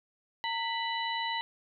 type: harmonic tone with a mistuned harmonic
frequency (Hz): 989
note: B5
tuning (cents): +2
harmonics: 1 / 2 / 3 / 4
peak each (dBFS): -33 / -36 / -38 / -39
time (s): 0.44-1.41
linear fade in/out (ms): 0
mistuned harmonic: 1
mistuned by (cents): -130
effects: none